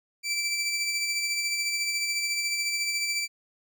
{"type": "tone with tremolo", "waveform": "20% pulse", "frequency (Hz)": 2331, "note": "D7", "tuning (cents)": -14, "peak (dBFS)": -20, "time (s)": [0.23, 3.28], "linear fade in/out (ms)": 50, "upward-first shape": "sine", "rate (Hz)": 14, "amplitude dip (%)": 35, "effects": []}